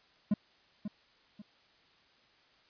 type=tone with echo; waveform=triangle; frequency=207.7 Hz; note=G#3; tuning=in tune; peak=-22 dBFS; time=0.31-0.34 s; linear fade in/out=5 ms; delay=540 ms; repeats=2; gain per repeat=-10 dB; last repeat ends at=1.42 s; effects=white hiss -65 dBFS RMS until 2.69 s + resampled to 11025 Hz